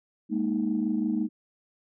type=chord; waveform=sine; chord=Ab suspended second; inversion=none; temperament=just; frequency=207.7 / 233.6 / 311.5 Hz; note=Ab3 / Bb3 / Eb4; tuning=0 / +4 / +2 cents; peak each=-28 dBFS; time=0.29-1.29 s; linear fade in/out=50 ms; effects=tanh soft clip ceiling -16 dBFS